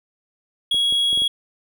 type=tone; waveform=triangle; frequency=3322 Hz; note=G#7; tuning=in tune; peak=-15 dBFS; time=0.71-1.28 s; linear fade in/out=5 ms
type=clicks; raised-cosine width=2 ms; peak=-24 dBFS; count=5; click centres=0.745 / 0.925 / 1.129 / 1.175 / 1.22 s
effects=none